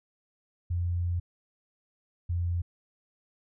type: tone pair in turn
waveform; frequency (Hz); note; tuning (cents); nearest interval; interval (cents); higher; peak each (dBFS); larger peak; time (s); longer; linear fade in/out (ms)
sine; 87.31 / 86.81; F2 / F2; 0 / -10; unison; 10; first; -26; neither; 0.7-1.2 / 2.29-2.62; first; 10
effects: none